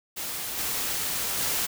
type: noise with level steps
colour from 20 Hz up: white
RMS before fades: -33 / -29 / -27 dBFS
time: 0.16-1.67 s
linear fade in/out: 20 ms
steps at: 0.57 / 1.38 s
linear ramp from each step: 20 ms
effects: none